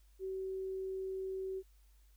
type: tone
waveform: sine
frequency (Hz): 380.4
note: F#4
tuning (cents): +48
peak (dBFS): -37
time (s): 0.19-1.63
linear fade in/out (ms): 50
effects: added 50 Hz sine -61 dBFS peak until 2.16 s + white hiss -74 dBFS RMS until 2.16 s